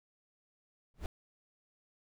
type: noise with exponential growth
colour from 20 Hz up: brown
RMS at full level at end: -32 dBFS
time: 0.94-1.06 s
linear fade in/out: 1 ms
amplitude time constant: 24 ms
effects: none